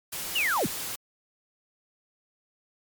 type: noise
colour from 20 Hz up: white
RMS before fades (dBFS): -34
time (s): 0.12-0.96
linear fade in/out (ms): 10
type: linear sweep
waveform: sine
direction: down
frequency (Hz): 3022 to 73.42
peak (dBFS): -23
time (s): 0.35-0.67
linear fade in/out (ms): 10
effects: MP3 96 kbps